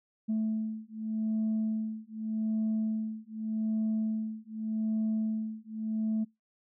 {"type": "beating tone pair", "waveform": "sine", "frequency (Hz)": [218.5, 219.34], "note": ["A3", "A3"], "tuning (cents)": [-12, -5], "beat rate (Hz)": 0.84, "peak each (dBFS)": -31, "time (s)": [0.28, 6.25], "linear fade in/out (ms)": 20, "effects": ["noise-tail reverb RT60 0.2 s tail -26 dB re dry", "tanh soft clip ceiling -24 dBFS"]}